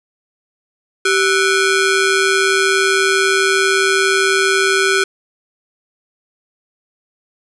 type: ring-modulated tone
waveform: sawtooth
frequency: 932.3 Hz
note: A#5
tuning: in tune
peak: -5 dBFS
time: 1.05-5.04 s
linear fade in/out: 5 ms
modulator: 545 Hz
effects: resampled to 24000 Hz + 7-bit